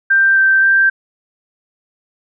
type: tone with vibrato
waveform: sine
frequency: 1568 Hz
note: G6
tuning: in tune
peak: -8 dBFS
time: 0.1-0.9 s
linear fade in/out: 10 ms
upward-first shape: square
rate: 1.9 Hz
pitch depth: 8 cents each way
effects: none